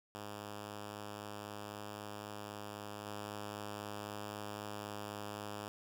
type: tone with level steps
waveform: 5% pulse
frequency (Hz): 103.83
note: G#2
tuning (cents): 0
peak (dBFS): -33 / -31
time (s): 0.15-5.68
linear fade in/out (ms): 0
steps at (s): 3.06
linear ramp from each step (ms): 5
effects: none